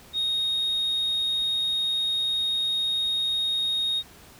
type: tone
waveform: sine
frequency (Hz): 3729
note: A#7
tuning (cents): 0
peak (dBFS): -21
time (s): 0.13-4.03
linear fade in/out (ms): 50
effects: tanh soft clip ceiling -21 dBFS + pink hiss -50 dBFS RMS until 4.39 s